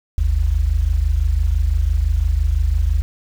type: tone pair together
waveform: sine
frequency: 50.37 / 76.3 Hz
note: G1 / D#2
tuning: +48 / -33 cents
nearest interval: perfect fifth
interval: 719 cents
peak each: -16 dBFS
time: 0.18-3.02 s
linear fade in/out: 0 ms
effects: tanh soft clip ceiling -7 dBFS + 7-bit